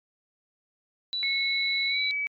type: tone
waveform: sine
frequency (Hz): 3951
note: B7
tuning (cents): 0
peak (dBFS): -27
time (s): 1.13-2.11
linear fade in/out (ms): 0
type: tone with pitch glide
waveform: sine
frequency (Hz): 2191 to 2285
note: C#7 to D7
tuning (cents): -21 to -48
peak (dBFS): -26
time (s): 1.23-2.27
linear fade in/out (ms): 0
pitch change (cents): +73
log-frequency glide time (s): 1.87-2
effects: MP3 96 kbps